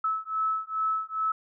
sine beating tone pair, 1300 / 1302.4 Hz, E6 / E6, -24 / -21 cents, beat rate 2.4 Hz, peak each -29 dBFS, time 0.04-1.32 s, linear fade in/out 5 ms, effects none

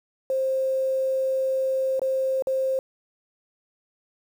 sine tone with dropouts, 528 Hz, C5, 16 cents sharp, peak -21 dBFS, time 0.3-2.79 s, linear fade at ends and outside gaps 1 ms, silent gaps 1.995-2.017 / 2.423-2.471 s, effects 8-bit

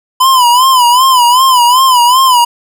square tone with vibrato, 1006 Hz, B5, 32 cents sharp, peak -5 dBFS, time 0.2-2.45 s, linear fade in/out 10 ms, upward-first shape sine, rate 2.6 Hz, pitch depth 99 cents each way, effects none

